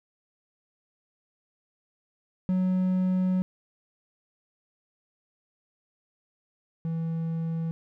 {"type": "tone pair in turn", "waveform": "triangle", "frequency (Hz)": [184.9, 163.92], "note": ["F#3", "E3"], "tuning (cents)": [-1, -9], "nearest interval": "major second", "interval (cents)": 208, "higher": "first", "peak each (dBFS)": [-20, -25], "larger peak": "first", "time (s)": [[2.49, 3.42], [6.85, 7.71]], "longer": "first", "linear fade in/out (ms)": 0, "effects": []}